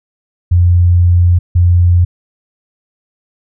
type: tone bursts at uneven times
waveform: sine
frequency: 87.9 Hz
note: F2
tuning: 12 cents sharp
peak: -5 dBFS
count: 2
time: 0.51-1.39 / 1.55-2.05 s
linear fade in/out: 10 ms
effects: none